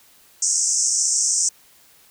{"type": "band-pass noise", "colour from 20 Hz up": "pink", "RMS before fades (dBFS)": -20, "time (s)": [0.42, 1.49], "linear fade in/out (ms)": 5, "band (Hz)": [5500, 8500], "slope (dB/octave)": 96, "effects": ["white hiss -53 dBFS RMS until 2.1 s"]}